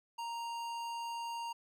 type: tone with tanh clipping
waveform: sine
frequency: 932.3 Hz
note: A#5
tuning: in tune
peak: -40 dBFS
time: 0.18-1.53 s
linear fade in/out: 10 ms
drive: 18 dB
effects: none